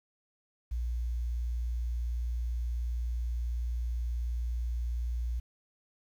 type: tone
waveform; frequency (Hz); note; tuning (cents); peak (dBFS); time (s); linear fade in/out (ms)
sine; 59.3; A#1; +30; -29; 0.71-5.4; 10
effects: tanh soft clip ceiling -25 dBFS + 10-bit